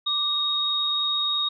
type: tone pair together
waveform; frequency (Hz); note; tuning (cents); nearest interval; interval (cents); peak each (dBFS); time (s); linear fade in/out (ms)
sine; 1174.7 / 3749; D6 / A#7; 0 / +9; octave + minor sixth; 2009; -32 / -22; 0.06-1.49; 10
effects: none